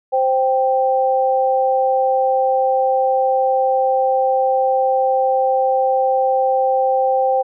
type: tone pair together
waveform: sine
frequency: 523.3 / 784 Hz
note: C5 / G5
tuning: 0 / 0 cents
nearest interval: perfect fifth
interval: 700 cents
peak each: -16 dBFS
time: 0.12-7.43 s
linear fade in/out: 20 ms
effects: none